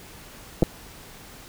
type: clicks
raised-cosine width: 2 ms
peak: -5 dBFS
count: 2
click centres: 0.624 / 0.63 s
effects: pink hiss -45 dBFS RMS until 1.48 s